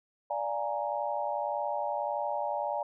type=chord; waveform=sine; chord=Bb dominant seventh; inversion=first; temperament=equal; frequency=587.3 / 698.5 / 830.6 / 932.3 Hz; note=D5 / F5 / Ab5 / Bb5; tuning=0 / 0 / 0 / 0 cents; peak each=-34 / -37 / -34 / -36 dBFS; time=0.3-2.83 s; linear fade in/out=5 ms; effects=none